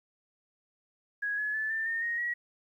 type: tone with pitch steps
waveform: sine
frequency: 1661.2 / 1701 / 1741.8 / 1783.5 / 1826.3 / 1870 / 1914.8 Hz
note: G#6 / G#6 / A6 / A6 / A#6 / A#6 / A#6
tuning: 0 / +41 / -18 / +23 / -36 / +5 / +46 cents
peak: -29 dBFS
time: 1.22-2.34 s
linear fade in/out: 10 ms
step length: 160 ms
effects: 11-bit